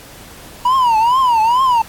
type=tone with vibrato; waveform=triangle; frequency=962 Hz; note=B5; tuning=46 cents flat; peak=-8 dBFS; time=0.65-1.82 s; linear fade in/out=5 ms; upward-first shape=triangle; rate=2.3 Hz; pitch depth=200 cents each way; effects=pink hiss -38 dBFS RMS until 1.88 s + AAC 64 kbps